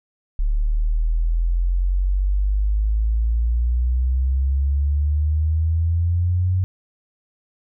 sine exponential sweep, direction up, 36.12 to 93.5 Hz, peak -16 dBFS, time 0.39-6.64 s, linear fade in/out 0 ms, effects none

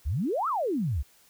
sine exponential two-way sweep, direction up then down, 59.4 to 1361 to 59.4 Hz, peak -25 dBFS, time 0.05-1.03 s, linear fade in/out 20 ms, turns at 0.48 s, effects white hiss -60 dBFS RMS until 1.29 s

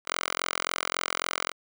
5% pulse tone with high-pass filter, 43.65 Hz, F1, in tune, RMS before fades -31 dBFS, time 0.05-1.53 s, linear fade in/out 50 ms, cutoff 1100 Hz, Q 0.89, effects none

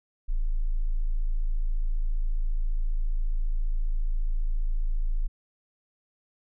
sine tone, 27.35 Hz, A0, 9 cents flat, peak -22 dBFS, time 0.28-5.28 s, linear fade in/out 20 ms, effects none

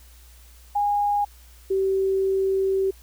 sine tone pair in turn, 820 / 385.2 Hz, G#5 / G4, -22 / -30 cents, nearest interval octave + minor second, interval 1308 cents, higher first, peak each -19 dBFS, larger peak neither, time 0.75-1.25 / 1.7-2.91 s, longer second, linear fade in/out 10 ms, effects added 60 Hz sine -47 dBFS peak until 3.02 s + white hiss -54 dBFS RMS until 3.02 s

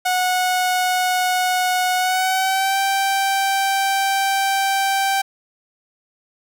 sawtooth tone with pitch glide, 733 to 781.1 Hz, F#5 to G5, -16 to -6 cents, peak -13 dBFS, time 0.05-5.22 s, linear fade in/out 10 ms, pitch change +110 cents, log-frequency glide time 1.97-2.78 s, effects none

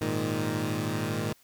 15% pulse chord, Ab suspended second, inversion none, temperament equal, 103.83 / 116.54 / 155.56 Hz, Ab2 / Bb2 / Eb3, 0 / 0 / 0 cents, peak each -26 dBFS, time 0.01-1.33 s, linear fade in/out 5 ms, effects white hiss -61 dBFS RMS until 1.43 s

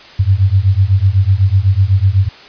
sine beating tone pair, 92.7 / 100.7 Hz, F#2 / G2, +4 / +47 cents, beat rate 8 Hz, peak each -11 dBFS, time 0.19-2.29 s, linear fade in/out 10 ms, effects white hiss -37 dBFS RMS until 2.48 s + resampled to 11025 Hz

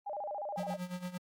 sine tone with vibrato, 698.5 Hz, F5, in tune, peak -36 dBFS, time 0.06-0.77 s, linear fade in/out 10 ms, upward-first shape square, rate 14 Hz, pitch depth 260 cents each way
square tone with tremolo, 180 Hz, F#3, 47 cents flat, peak -36 dBFS, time 0.57-1.18 s, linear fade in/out 10 ms, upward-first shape sine, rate 8.7 Hz, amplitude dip 80%
effects AAC 64 kbps

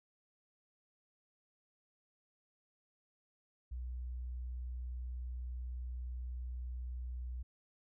sine tone, 61.74 Hz, B1, in tune, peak -39 dBFS, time 3.71-7.43 s, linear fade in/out 10 ms, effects none

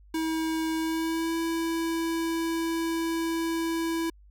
square tone with pitch glide, 321.1 to 330.1 Hz, E4 to E4, -45 to +2 cents, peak -27 dBFS, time 0.14-4.1 s, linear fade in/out 5 ms, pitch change +47 cents, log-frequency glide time 0.77-1.36 s, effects added 50 Hz sine -51 dBFS peak until 4.3 s

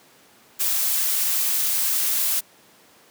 blue noise, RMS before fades -22 dBFS, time 0.59-2.41 s, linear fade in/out 20 ms, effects pink hiss -53 dBFS RMS until 3.1 s + high-pass 200 Hz 12 dB/octave

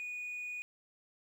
sine tone, 2464 Hz, D#7, 17 cents flat, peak -36 dBFS, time 0-0.62 s, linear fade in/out 0 ms, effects tanh soft clip ceiling -37 dBFS + 11-bit

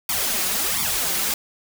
white noise with flanger, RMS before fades -23 dBFS, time 0.09-1.34 s, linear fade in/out 2 ms, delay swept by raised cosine 0.87 to 5.47 ms, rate 1.4 Hz, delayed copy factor +0.95, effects none

